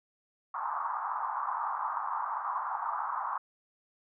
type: band-pass noise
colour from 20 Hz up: white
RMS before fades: -34 dBFS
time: 0.54-3.38 s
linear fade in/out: 5 ms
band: 850 to 1200 Hz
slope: 48 dB/octave
effects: none